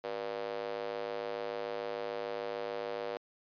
square tone with high-pass filter, 53.4 Hz, G#1, 49 cents sharp, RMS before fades -38 dBFS, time 0.04-3.17 s, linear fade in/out 0 ms, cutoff 510 Hz, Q 3.8, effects resampled to 11025 Hz

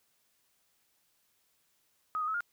sine tone with pitch steps, 1261 / 1234 / 1292 / 1414 Hz, D#6 / D#6 / E6 / F6, +23 / -15 / -35 / +21 cents, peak -30 dBFS, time 2.15-2.406 s, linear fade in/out 0 ms, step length 64 ms, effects white hiss -73 dBFS RMS until 2.52 s

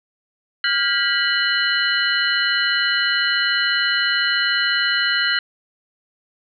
sine tone cluster, 1404 / 1613 / 1954 / 2964 / 4127 Hz, F6 / G6 / B6 / F#7 / C8, +9 / +49 / -19 / +2 / -25 cents, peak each -23 dBFS, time 0.64-5.39 s, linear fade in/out 2 ms, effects none

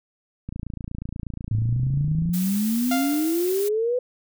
click train, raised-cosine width 5 ms, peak -19 dBFS, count 52, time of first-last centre 0.49-2.292 s, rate 28.3 Hz
sine exponential sweep, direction up, 104.4 to 506 Hz, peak -20 dBFS, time 1.51-3.99 s, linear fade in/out 5 ms
blue noise, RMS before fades -33 dBFS, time 2.33-3.69 s, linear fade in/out 10 ms
sawtooth tone with exponential decay, 698.5 Hz, F5, in tune, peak -18 dBFS, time 2.91-3.65 s, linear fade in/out 5 ms, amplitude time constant 160 ms
effects none

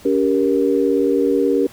sine chord, G diminished, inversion second, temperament just, 282.2 / 392 / 470.4 Hz, Db4 / G4 / Bb4, +31 / 0 / +16 cents, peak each -18 dBFS, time 0.05-1.67 s, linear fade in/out 5 ms, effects pink hiss -44 dBFS RMS until 1.72 s

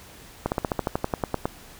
slowing click train, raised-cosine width 1 ms, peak -9 dBFS, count 13, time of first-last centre 0.46-1.455 s, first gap 59 ms, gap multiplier 1.06, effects pink hiss -47 dBFS RMS until 1.79 s

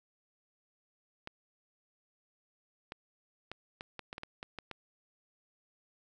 clicks, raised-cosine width 0.3 ms, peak -25 dBFS, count 11, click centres 1.274 / 2.921 / 3.516 / 3.809 / 3.993 / 4.129 / 4.181 / 4.234 / 4.429 / 4.587 / 4.713 s, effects none

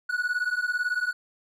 triangle beating tone pair, 1460 / 1478 Hz, F#6 / F#6, -24 / -2 cents, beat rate 18 Hz, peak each -26 dBFS, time 0.09-1.13 s, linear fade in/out 10 ms, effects none

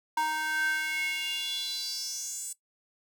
square tone with high-pass filter sweep, 311.1 Hz, D#4, in tune, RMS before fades -32 dBFS, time 0.17-2.53 s, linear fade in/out 5 ms, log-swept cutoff 1000 to 8200 Hz, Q 5.5, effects noise-tail reverb RT60 0.1 s tail -17 dB re dry

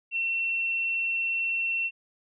sine tone, 2709 Hz, E7, 47 cents sharp, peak -25 dBFS, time 0.11-1.91 s, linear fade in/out 50 ms, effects none

